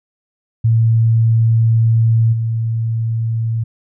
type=tone with level steps; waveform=sine; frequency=113.6 Hz; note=A#2; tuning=44 cents flat; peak=-9 / -15 dBFS; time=0.64-3.64 s; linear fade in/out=10 ms; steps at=2.32 s; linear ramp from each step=20 ms; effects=none